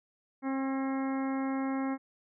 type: harmonic tone with a mistuned harmonic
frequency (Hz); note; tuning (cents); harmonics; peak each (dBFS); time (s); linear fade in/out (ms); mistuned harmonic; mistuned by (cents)
268; C4; +42; 1 / 2 / 3 / 4 / 5 / 6 / 7 / 8; -30 / -41 / -40 / -43 / -46 / -50 / -50 / -48; 0.42-1.98; 50; 6; +26
effects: none